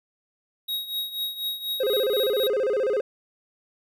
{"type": "tone with tremolo", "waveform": "square", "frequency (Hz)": 3790, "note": "A#7", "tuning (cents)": 28, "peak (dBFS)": -25, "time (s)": [0.68, 2.48], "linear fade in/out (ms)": 10, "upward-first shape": "triangle", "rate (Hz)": 4.1, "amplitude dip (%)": 80}
{"type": "tone with vibrato", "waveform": "triangle", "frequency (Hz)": 466.2, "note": "A#4", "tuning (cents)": 0, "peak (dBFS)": -19, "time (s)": [1.8, 3.01], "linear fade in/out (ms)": 5, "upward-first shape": "square", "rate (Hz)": 15, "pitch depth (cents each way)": 200}
{"effects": []}